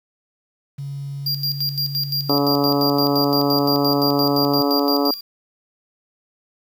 sine tone, 139.7 Hz, C#3, 14 cents sharp, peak -26 dBFS, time 0.78-4.62 s, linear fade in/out 10 ms
square tone with tremolo, 4772 Hz, D8, 27 cents sharp, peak -20 dBFS, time 1.26-5.21 s, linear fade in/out 5 ms, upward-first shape square, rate 5.8 Hz, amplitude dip 75%
harmonic tone, 142.4 Hz, C#3, 47 cents sharp, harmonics 2 / 3 / 4 / 5 / 6 / 7 / 8 / 9, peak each -19 / -23 / -25 / -27 / -29 / -30 / -31 / -32 dBFS, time 2.29-5.11 s, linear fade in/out 5 ms
effects 8-bit

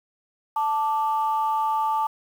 sine tone pair together, 880 / 1174.7 Hz, A5 / D6, 0 / 0 cents, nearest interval perfect fourth, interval 500 cents, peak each -21 / -26 dBFS, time 0.56-2.07 s, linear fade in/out 5 ms, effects tanh soft clip ceiling -14 dBFS + 8-bit

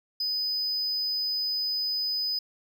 triangle tone, 5000 Hz, D#8, 8 cents sharp, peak -25 dBFS, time 0.2-2.39 s, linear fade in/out 5 ms, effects none

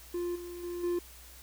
triangle tone with level steps, 350 Hz, F4, 4 cents sharp, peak -29 / -38 / -33 / -26 dBFS, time 0.14-0.99 s, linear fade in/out 5 ms, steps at 0.35 / 0.63 / 0.83 s, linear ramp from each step 10 ms, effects added 60 Hz sine -53 dBFS peak until 1.42 s + white hiss -53 dBFS RMS until 1.42 s

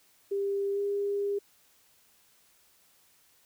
sine tone with pitch glide, 398 to 403.3 Hz, G4 to G4, +26 to +49 cents, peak -27 dBFS, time 0.31-1.39 s, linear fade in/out 10 ms, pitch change +23 cents, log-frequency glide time 0.73-0.79 s, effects white hiss -64 dBFS RMS until 3.45 s

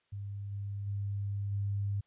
sine tone with level steps, 100.5 Hz, G2, 44 cents sharp, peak -37 / -35 / -32 / -30 dBFS, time 0.12-2.01 s, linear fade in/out 10 ms, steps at 0.51 / 0.86 / 1.51 s, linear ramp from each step 20 ms, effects white hiss -75 dBFS RMS until 2.06 s + resampled to 8000 Hz

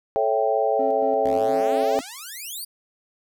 sine chord, A dominant seventh, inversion none, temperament equal with one note detuned, 437 / 554.4 / 659.3 / 784 Hz, A4 / C#5 / E5 / G5, -12 / 0 / 0 / 0 cents, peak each -24 dBFS, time 0.16-1.99 s, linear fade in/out 0 ms
triangle tone with tremolo, 268.4 Hz, C4, 44 cents sharp, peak -27 dBFS, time 0.79-2.01 s, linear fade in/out 5 ms, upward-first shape square, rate 4.3 Hz, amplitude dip 50%
5% pulse exponential sweep, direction up, 59.3 to 4900 Hz, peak -24 dBFS, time 1.24-2.65 s, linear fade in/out 10 ms
effects none

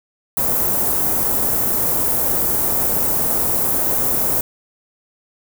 white band-stop noise, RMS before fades -18 dBFS, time 0.37-4.41 s, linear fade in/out 2 ms, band 800 to 14000 Hz, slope 12 dB/octave, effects none

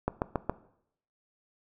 click train, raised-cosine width 1 ms, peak -13 dBFS, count 4, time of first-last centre 0.08-0.496 s, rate 7.21 Hz, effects noise-tail reverb RT60 0.7 s tail -17 dB re dry

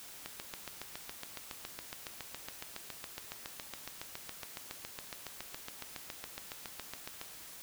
click train, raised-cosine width 0.2 ms, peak -23 dBFS, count 51, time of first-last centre 0.26-7.214 s, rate 7.19 Hz, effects white hiss -50 dBFS RMS until 7.62 s

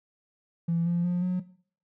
triangle tone with pitch steps, 168.3 / 172.63 / 177.08 / 181.63 Hz, E3 / F3 / F3 / F#3, +36 / -20 / +24 / -32 cents, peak -20 dBFS, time 0.68-1.4 s, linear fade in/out 10 ms, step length 180 ms, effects noise-tail reverb RT60 0.5 s tail -19 dB re dry + tanh soft clip ceiling -21 dBFS

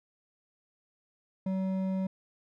sine tone with hard clipping, 189.6 Hz, F#3, 43 cents sharp, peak -30 dBFS, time 1.46-2.07 s, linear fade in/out 5 ms, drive 8 dB, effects none

